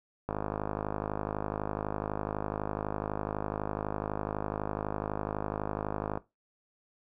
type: click train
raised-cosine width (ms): 1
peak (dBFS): -18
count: 307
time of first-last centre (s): 0.29-6.175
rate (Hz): 52
effects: noise-tail reverb RT60 0.2 s tail -17 dB re dry

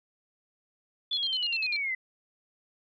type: linear sweep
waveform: sine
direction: down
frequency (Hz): 3479 to 2000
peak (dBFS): -28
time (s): 1.11-1.95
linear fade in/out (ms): 5
type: tone bursts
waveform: sine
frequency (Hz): 4186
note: C8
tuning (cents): 0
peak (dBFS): -29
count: 7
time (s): 1.13-1.764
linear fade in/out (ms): 0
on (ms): 40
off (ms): 59
effects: resampled to 11025 Hz

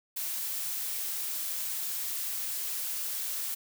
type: noise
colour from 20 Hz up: blue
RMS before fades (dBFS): -34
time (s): 0.16-3.55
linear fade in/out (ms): 10
effects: none

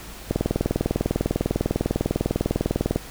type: click train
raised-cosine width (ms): 2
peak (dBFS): -7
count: 54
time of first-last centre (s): 0.31-2.96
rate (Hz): 20
effects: added 50 Hz sine -42 dBFS peak until 3.1 s + pink hiss -40 dBFS RMS until 3.1 s

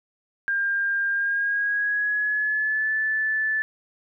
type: tone with pitch glide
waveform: sine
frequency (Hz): 1602 to 1747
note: G6 to A6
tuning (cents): +37 to -13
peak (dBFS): -21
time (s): 0.48-3.62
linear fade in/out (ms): 0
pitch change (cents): +150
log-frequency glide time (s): 1.11-2.93
effects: none

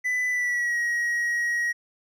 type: tone with pitch glide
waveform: triangle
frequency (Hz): 1996 to 1897.1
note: B6 to A#6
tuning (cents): +18 to +30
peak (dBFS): -21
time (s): 0.04-1.73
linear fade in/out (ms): 20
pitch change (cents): -88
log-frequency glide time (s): 0.29-0.77
effects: none

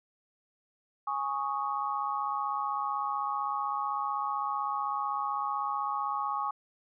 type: chord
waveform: sine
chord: Ab suspended fourth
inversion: none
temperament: equal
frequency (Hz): 830.6 / 1108.7 / 1244.5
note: Ab5 / Db6 / Eb6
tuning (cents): 0 / 0 / 0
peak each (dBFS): -34 / -32 / -36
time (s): 1.07-6.51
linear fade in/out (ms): 5
effects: none

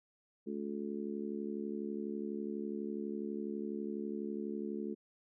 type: harmonic tone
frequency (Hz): 72.1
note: D2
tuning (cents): -31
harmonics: 3 / 4 / 5 / 6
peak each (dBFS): -40 / -44 / -42 / -45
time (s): 0.46-4.95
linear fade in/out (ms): 20
effects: none

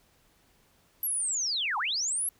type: linear two-way sweep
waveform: sine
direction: down then up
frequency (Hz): 11840 to 785 to 11450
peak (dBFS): -27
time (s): 1.03-2.29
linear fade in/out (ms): 2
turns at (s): 1.78
effects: pink hiss -65 dBFS RMS until 2.39 s

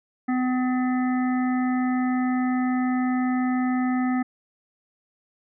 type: harmonic tone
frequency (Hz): 253.3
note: B3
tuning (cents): +44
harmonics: 1 / 3 / 5 / 7 / 8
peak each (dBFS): -21 / -31 / -35 / -38 / -39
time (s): 0.28-4.23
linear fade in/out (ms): 10
effects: none

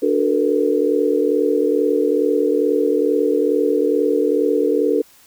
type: chord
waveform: sine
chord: B minor seventh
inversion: first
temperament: equal with one note detuned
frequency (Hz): 293.7 / 370 / 440 / 482.3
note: D4 / F#4 / A4 / B4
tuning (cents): 0 / 0 / 0 / -41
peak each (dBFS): -20 / -22 / -18 / -20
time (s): 0.02-5.02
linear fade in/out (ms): 10
effects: white hiss -50 dBFS RMS until 5.26 s

